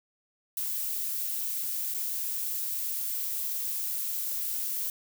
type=noise with dropouts; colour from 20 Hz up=violet; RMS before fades=-32 dBFS; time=0.57-4.9 s; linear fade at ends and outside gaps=2 ms; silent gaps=1.94-1.945 s; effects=none